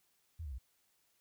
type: tone with pitch steps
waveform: sine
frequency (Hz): 81.7 / 71.12 / 61.92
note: E2 / C#2 / B1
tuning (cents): -15 / +45 / +5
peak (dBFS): -40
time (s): 0.39-0.585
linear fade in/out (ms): 10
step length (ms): 65
effects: white hiss -75 dBFS RMS until 1.2 s